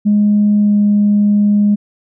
sine tone with pitch glide, 207.7 to 206.3 Hz, G#3 to G#3, 0 to -11 cents, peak -7 dBFS, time 0.05-1.76 s, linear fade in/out 20 ms, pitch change -11 cents, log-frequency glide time 0.59-0.76 s, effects tanh soft clip ceiling -4 dBFS

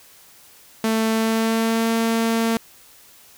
sawtooth tone with pitch glide, 222.2 to 227.3 Hz, A3 to A#3, +17 to -43 cents, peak -14 dBFS, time 0.84-2.57 s, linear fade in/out 2 ms, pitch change +40 cents, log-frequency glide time 1.1-1.9 s, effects white hiss -49 dBFS RMS until 3.37 s

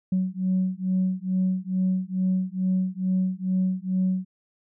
sine beating tone pair, 185 / 187.3 Hz, F#3 / F#3, 0 / +21 cents, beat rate 2.3 Hz, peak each -24 dBFS, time 0.12-4.25 s, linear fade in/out 5 ms, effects tanh soft clip ceiling -16 dBFS

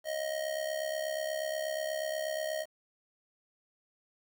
square tone with amplitude modulation, 627 Hz, D#5, 13 cents sharp, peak -30 dBFS, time 0.04-2.66 s, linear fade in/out 50 ms, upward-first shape sine, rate 68.3 Hz, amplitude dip 70%, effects 10-bit

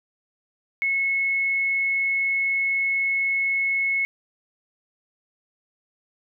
sine tone, 2188 Hz, C#7, 23 cents flat, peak -20 dBFS, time 0.82-4.05 s, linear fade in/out 0 ms, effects none

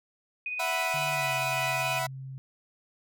sine tone with tremolo, 2489 Hz, D#7, in tune, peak -29 dBFS, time 0.46-1.99 s, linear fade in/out 2 ms, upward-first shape triangle, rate 18 Hz, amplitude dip 45%
sawtooth chord, E suspended second, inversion none, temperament equal, 659.3 / 740 / 987.8 Hz, E5 / F#5 / B5, 0 / 0 / 0 cents, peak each -29 dBFS, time 0.59-2.07 s, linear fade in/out 10 ms
sine tone with pitch glide, 146.83 to 133.1 Hz, D3 to C3, 0 to +30 cents, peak -37 dBFS, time 0.94-2.38 s, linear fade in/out 0 ms, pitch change -170 cents, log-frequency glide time 1.13-1.33 s
effects none

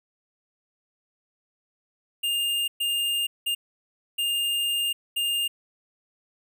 square tone bursts at uneven times, 2814 Hz, F7, 12 cents sharp, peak -24 dBFS, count 5, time 2.23-2.68 / 2.8-3.27 / 3.46-3.55 / 4.18-4.93 / 5.16-5.48 s, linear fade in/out 10 ms, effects none

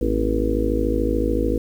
harmonic tone with a mistuned harmonic, 53.6 Hz, A1, 45 cents flat, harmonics 1 / 2 / 4 / 5 / 6 / 7 / 8 / 9, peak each -23 / -31 / -29 / -26 / -25 / -30 / -28 / -25 dBFS, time 0.01-1.58 s, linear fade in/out 5 ms, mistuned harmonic 4, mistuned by +100 cents, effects 8-bit

